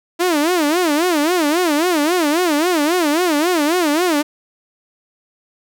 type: tone with vibrato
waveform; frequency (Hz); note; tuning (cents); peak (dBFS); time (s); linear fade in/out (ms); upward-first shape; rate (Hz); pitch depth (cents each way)
sawtooth; 325.3; E4; -23; -10; 0.19-4.23; 20; sine; 3.7; 210
effects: none